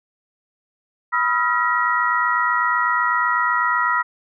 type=tone cluster; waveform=sine; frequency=984 / 1270 / 1378 / 1912 Hz; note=B5 / D#6 / F6 / A#6; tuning=-7 / +35 / -24 / +43 cents; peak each=-22 dBFS; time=1.12-4.03 s; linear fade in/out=20 ms; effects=none